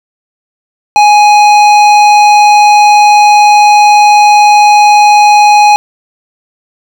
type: tone with hard clipping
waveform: sine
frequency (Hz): 833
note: G#5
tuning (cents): +5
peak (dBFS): -3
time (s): 0.96-5.76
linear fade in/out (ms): 0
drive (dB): 13
effects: none